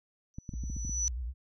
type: tone with exponential growth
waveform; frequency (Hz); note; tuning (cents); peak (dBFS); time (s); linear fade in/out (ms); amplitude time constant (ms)
sine; 5940; F#8; +6; -26; 0.34-1.08; 0; 160
type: clicks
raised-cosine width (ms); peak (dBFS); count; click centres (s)
5; -26; 8; 0.385 / 0.492 / 0.538 / 0.638 / 0.7 / 0.766 / 0.85 / 0.895
type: tone with vibrato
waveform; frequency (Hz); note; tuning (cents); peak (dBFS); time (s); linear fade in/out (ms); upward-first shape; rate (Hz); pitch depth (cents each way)
sine; 61; B1; -21; -33; 0.51-1.34; 50; sine; 9.1; 140
effects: none